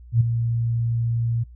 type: tone with ADSR envelope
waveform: sine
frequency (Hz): 116.54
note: A#2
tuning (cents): 0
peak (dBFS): -11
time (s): 0.12-1.44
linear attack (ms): 86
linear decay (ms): 9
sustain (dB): -9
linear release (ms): 14
effects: noise-tail reverb RT60 0.1 s tail -22 dB re dry + added 60 Hz sine -41 dBFS peak until 1.55 s